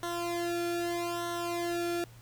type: tone with flanger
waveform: sawtooth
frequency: 344.9 Hz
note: F4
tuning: 22 cents flat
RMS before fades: -33 dBFS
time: 0.03-2.04 s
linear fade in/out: 0 ms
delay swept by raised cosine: 0.41 to 1.02 ms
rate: 0.8 Hz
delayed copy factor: -0.95
effects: added 117 Hz sine -51 dBFS peak until 2.21 s + pink hiss -58 dBFS RMS until 2.21 s

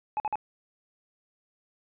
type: tone bursts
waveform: triangle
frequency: 851 Hz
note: G#5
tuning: 42 cents sharp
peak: -24 dBFS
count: 3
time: 0.17-0.356 s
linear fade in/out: 0 ms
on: 30 ms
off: 48 ms
effects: resampled to 8000 Hz

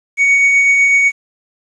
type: tone with tremolo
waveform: triangle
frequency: 2235 Hz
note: C#7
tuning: 14 cents sharp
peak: -5 dBFS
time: 0.17-1.12 s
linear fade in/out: 50 ms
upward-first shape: triangle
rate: 8 Hz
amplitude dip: 30%
effects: resampled to 22050 Hz + 7-bit

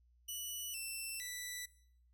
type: tone with pitch steps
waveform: 10% pulse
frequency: 2956 / 2681 / 1974 Hz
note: F#7 / E7 / B6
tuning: -2 / +29 / -1 cents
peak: -33 dBFS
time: 0.28-1.66 s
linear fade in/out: 10 ms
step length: 460 ms
effects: noise-tail reverb RT60 0.7 s tail -22 dB re dry + added 60 Hz sine -66 dBFS peak until 2.13 s

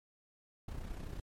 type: noise with amplitude modulation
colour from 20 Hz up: brown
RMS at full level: -40 dBFS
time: 0.68-1.2 s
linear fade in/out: 5 ms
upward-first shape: sine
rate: 31.5 Hz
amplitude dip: 55%
effects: MP3 64 kbps

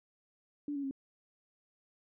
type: tone with pitch steps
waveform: sine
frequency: 290.9 / 280.8 / 271.1 Hz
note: D4 / C#4 / C#4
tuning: -16 / +22 / -38 cents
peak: -34 dBFS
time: 0.68-0.911 s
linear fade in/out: 2 ms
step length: 77 ms
effects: none

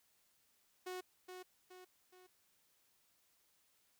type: tone with echo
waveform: sawtooth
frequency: 366.7 Hz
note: F#4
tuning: 15 cents flat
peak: -39 dBFS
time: 0.86-1.01 s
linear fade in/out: 10 ms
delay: 420 ms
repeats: 3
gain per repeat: -6 dB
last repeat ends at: 2.27 s
effects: white hiss -75 dBFS RMS until 3.99 s

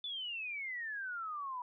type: exponential sweep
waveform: sine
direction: down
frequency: 3520 to 966 Hz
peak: -38 dBFS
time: 0.04-1.62 s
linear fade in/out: 2 ms
effects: none

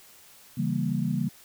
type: chord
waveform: sine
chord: C# diminished seventh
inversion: none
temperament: equal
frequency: 138.59 / 164.81 / 196 / 233.1 Hz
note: C#3 / E3 / G3 / Bb3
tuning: 0 / 0 / 0 / 0 cents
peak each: -30 dBFS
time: 0.57-1.29 s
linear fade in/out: 10 ms
effects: white hiss -53 dBFS RMS until 1.44 s

